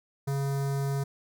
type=tone with notch filter; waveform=square; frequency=138.59 Hz; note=C#3; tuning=in tune; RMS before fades=-29 dBFS; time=0.27-1.04 s; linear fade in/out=10 ms; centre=2800 Hz; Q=0.76; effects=none